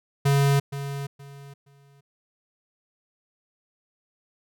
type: tone with echo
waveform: square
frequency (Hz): 140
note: C#3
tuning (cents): +18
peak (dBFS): -18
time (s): 0.25-0.6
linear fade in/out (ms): 10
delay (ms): 470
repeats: 3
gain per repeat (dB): -12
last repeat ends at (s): 2.01
effects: none